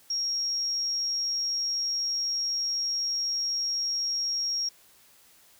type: tone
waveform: sine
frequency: 5588 Hz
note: F8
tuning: in tune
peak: -26 dBFS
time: 0.1-4.69 s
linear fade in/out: 5 ms
effects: white hiss -58 dBFS RMS until 5.59 s